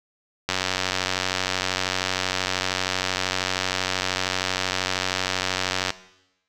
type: click train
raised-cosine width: 0.2 ms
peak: -5 dBFS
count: 504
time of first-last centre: 0.49-5.904 s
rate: 92.9 Hz
effects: noise-tail reverb RT60 0.9 s tail -17 dB re dry